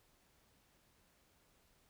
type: silence
effects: pink hiss -72 dBFS RMS until 1.89 s